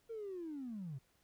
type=linear sweep; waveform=triangle; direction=down; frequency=466.2 to 124.1 Hz; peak=-38 dBFS; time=0.09-0.99 s; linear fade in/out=20 ms; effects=tanh soft clip ceiling -39 dBFS + pink hiss -74 dBFS RMS until 1.23 s